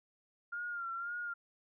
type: tone with vibrato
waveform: sine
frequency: 1396.9 Hz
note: F6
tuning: in tune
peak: -37 dBFS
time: 0.52-1.34 s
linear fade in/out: 10 ms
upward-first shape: sine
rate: 1.9 Hz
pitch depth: 52 cents each way
effects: none